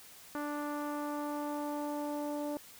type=tone with low-pass filter sweep; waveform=sawtooth; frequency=293.7 Hz; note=D4; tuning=in tune; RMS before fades=-37 dBFS; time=0.35-2.57 s; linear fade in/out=0 ms; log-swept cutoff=1400 to 710 Hz; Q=2.1; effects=white hiss -54 dBFS RMS until 2.79 s